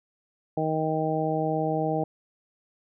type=harmonic tone; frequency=157.2 Hz; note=D#3; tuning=18 cents sharp; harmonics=1 / 2 / 3 / 4 / 5; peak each=-30 / -30 / -30 / -30 / -30 dBFS; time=0.57-2.04 s; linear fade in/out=5 ms; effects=none